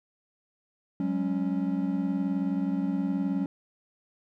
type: chord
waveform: triangle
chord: F# suspended second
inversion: none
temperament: equal with one note detuned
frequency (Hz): 185 / 204 / 277.2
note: F#3 / G#3 / C#4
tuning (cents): 0 / -31 / 0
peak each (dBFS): -28 / -30 / -27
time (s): 1-3.46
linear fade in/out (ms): 2
effects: none